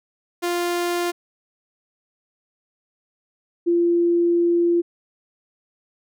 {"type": "tone pair in turn", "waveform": ["sawtooth", "sine"], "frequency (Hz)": [349.2, 343.8], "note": ["F4", "F4"], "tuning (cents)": [0, -27], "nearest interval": "unison", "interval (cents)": 27, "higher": "first", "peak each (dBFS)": [-17, -15], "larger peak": "second", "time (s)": [[0.42, 1.12], [3.66, 4.82]], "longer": "second", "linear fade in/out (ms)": 20, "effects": []}